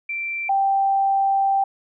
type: tone pair in turn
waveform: sine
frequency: 2349 / 783.9 Hz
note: D7 / G5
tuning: 0 / 0 cents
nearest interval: octave + perfect fifth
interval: 1900 cents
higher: first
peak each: -24 / -16 dBFS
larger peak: second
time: 0.09-0.49 / 0.49-1.64 s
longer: second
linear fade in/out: 5 ms
effects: none